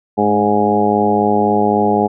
harmonic tone with a mistuned harmonic, 103.83 Hz, G#2, in tune, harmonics 1 / 2 / 3 / 4 / 5 / 6 / 7 / 8, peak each -28 / -17 / -21 / -17 / -22 / -24 / -19 / -17 dBFS, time 0.17-2.08 s, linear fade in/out 20 ms, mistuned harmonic 2, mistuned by +22 cents, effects none

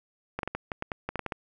clicks, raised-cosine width 0.5 ms, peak -16 dBFS, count 12, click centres 0.39 / 0.432 / 0.476 / 0.55 / 0.718 / 0.824 / 0.918 / 1.09 / 1.157 / 1.193 / 1.263 / 1.322 s, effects none

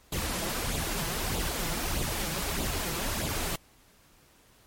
pink noise with flanger, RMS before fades -31 dBFS, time 0.12-3.56 s, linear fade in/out 5 ms, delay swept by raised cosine 0.26 to 6.06 ms, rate 1.6 Hz, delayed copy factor +0.6, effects pink hiss -60 dBFS RMS until 4.66 s + MP3 64 kbps

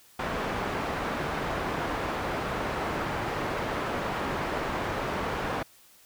white low-pass noise, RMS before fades -31 dBFS, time 0.19-5.63 s, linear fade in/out 5 ms, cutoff 1200 Hz, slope 12 dB/octave, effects white hiss -57 dBFS RMS until 6.05 s

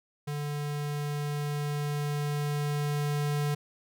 square tone with level ramp, 146.5 Hz, D3, 4 cents flat, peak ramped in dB -32 to -27 dBFS, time 0.27-3.55 s, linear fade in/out 10 ms, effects none

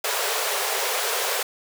pink high-pass noise, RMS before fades -25 dBFS, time 0.04-1.43 s, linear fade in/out 5 ms, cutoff 400 Hz, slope 96 dB/octave, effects none

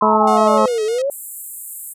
sine exponential two-way sweep, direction down then up, 1046.5 to 420.6 to 576 Hz, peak -16 dBFS, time 0.01-1.1 s, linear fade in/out 2 ms, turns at 0.84 s
harmonic tone, 215.4 Hz, A3, 37 cents flat, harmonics 1 / 2 / 3 / 4 / 5 / 6, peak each -19 / -19 / -19 / -19 / -19 / -19 dBFS, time 0.02-0.66 s, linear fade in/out 5 ms
5% pulse tone with vibrato, 677 Hz, E5, 46 cents sharp, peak -19 dBFS, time 0.27-1.02 s, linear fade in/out 5 ms, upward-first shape square, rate 4.9 Hz, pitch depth 100 cents each way
white high-pass noise, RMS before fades -29 dBFS, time 1.1-1.94 s, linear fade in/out 20 ms, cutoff 7500 Hz, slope 96 dB/octave
effects resampled to 32000 Hz

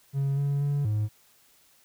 triangle tone with pitch steps, 138.3 / 141.4 / 143.1 / 106.3 Hz, C#3 / C#3 / D3 / G#2, -4 / +35 / -45 / +41 cents, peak -21 dBFS, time 0.13-1.09 s, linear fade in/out 50 ms, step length 240 ms, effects tanh soft clip ceiling -17 dBFS + white hiss -61 dBFS RMS until 1.84 s

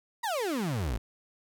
35% pulse exponential sweep, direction down, 987.8 to 48.19 Hz, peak -27 dBFS, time 0.23-0.98 s, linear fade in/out 10 ms, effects none

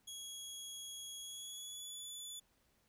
20% pulse tone with pitch glide, 3322 to 3461 Hz, G#7 to A7, 0 to -29 cents, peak -40 dBFS, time 0.07-2.4 s, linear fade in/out 10 ms, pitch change +71 cents, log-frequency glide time 1.21-2.09 s, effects pink hiss -75 dBFS RMS until 2.88 s

